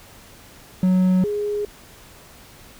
triangle / sine tone pair in turn, 184.7 / 414.4 Hz, F#3 / G#4, -3 / -4 cents, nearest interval octave + major second, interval 1399 cents, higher second, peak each -12 / -21 dBFS, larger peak first, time 0.83-1.24 / 1.24-1.65 s, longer neither, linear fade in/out 2 ms, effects pink hiss -46 dBFS RMS until 2.79 s

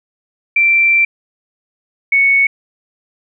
sine tone pair in turn, 2349 / 2217 Hz, D7 / C#7, 0 / 0 cents, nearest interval minor second, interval 100 cents, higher first, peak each -8 dBFS, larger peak neither, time 0.56-1.05 / 2.12-2.47 s, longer first, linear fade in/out 5 ms, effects none

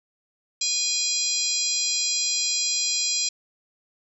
harmonic tone, 818 Hz, G#5, 26 cents flat, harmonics 3 / 4 / 5 / 6 / 7 / 8 / 9, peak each -34 / -35 / -29 / -28 / -29 / -37 / -27 dBFS, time 0.61-3.29 s, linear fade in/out 5 ms, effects none

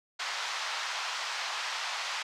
pink band-pass noise, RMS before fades -35 dBFS, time 0.19-2.23 s, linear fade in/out 10 ms, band 840 to 5900 Hz, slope 24 dB/octave, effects none

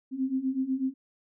sine beating tone pair, 258.2 / 266.3 Hz, C4 / C4, -23 / +31 cents, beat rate 8.1 Hz, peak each -31 / -28 dBFS, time 0.11-0.94 s, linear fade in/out 50 ms, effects none

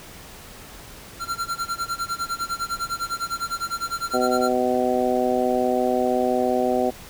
square tone with tremolo, 1371 Hz, F6, 32 cents flat, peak -23 dBFS, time 1.19-4.53 s, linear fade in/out 50 ms, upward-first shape sine, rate 9.9 Hz, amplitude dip 95%
harmonic tone, 125.5 Hz, B2, 28 cents sharp, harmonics 2 / 3 / 4 / 5 / 6, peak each -25 / -25 / -25 / -25 / -25 dBFS, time 4.13-6.91 s, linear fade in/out 20 ms
effects pink hiss -42 dBFS RMS until 7.09 s

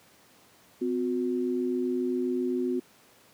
sine tone pair together, 254.9 / 362.4 Hz, C4 / F#4, -45 / -36 cents, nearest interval tritone, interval 609 cents, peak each -28 dBFS, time 0.81-2.8 s, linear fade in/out 10 ms, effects pink hiss -58 dBFS RMS until 3.33 s + high-pass 150 Hz 12 dB/octave

